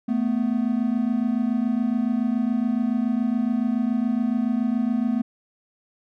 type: tone pair together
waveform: triangle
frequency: 221.1 / 248.2 Hz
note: A3 / B3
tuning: +9 / +9 cents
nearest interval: major second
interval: 200 cents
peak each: -21 dBFS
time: 0.08-5.22 s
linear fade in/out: 10 ms
effects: none